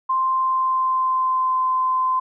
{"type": "tone with pitch glide", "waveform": "sine", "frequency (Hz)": [1046.5, 1032.1], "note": ["C6", "C6"], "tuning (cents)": [0, -24], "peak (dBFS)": -17, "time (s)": [0.09, 2.2], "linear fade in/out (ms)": 10, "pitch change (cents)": -24, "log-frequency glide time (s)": [0.3, 1.62], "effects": []}